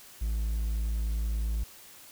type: tone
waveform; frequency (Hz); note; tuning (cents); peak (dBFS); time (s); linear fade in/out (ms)
triangle; 55; A1; 0; -25; 0.21-1.64; 10
effects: white hiss -51 dBFS RMS until 2.11 s